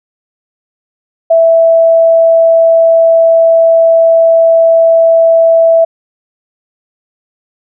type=tone; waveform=sine; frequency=659.3 Hz; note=E5; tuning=in tune; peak=-3 dBFS; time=1.3-5.85 s; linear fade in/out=10 ms; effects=none